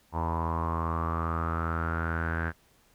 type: tone with low-pass filter sweep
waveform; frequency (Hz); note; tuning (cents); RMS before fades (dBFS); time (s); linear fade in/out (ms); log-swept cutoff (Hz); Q
sawtooth; 82.41; E2; 0; -30; 0.12-2.53; 50; 940 to 1600; 8.6
effects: pink hiss -64 dBFS RMS until 2.94 s